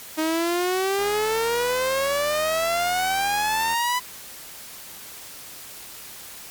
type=exponential sweep; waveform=sawtooth; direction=up; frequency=311.1 to 1003 Hz; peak=-17 dBFS; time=0.17-4 s; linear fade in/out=20 ms
type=click train; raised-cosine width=0.5 ms; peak=-21 dBFS; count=235; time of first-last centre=0.99-3.74 s; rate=85.1 Hz
effects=white hiss -40 dBFS RMS until 6.5 s + MP3 96 kbps